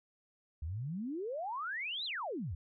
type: exponential two-way sweep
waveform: sine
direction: up then down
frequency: 70.9 to 4179 to 70.9 Hz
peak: -36 dBFS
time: 0.62-2.55 s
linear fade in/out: 5 ms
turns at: 2.05 s
effects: none